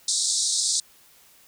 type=band-pass noise; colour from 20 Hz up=white; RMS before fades=-24 dBFS; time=0.08-0.8 s; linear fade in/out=2 ms; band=3700 to 9100 Hz; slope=96 dB/octave; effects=white hiss -55 dBFS RMS until 1.47 s